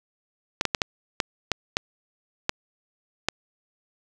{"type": "clicks", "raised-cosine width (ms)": 0.2, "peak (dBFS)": -4, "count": 9, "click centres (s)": [0.611, 0.653, 0.748, 0.818, 1.202, 1.517, 1.769, 2.494, 3.286], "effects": []}